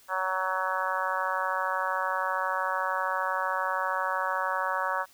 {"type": "harmonic tone", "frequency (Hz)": 187.1, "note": "F#3", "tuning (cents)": 20, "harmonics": [3, 4, 5, 6, 7, 8, 9], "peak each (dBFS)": [-35, -37, -32, -32, -35, -34, -36], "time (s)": [0.08, 5.06], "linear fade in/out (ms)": 50, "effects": ["white hiss -58 dBFS RMS until 5.13 s"]}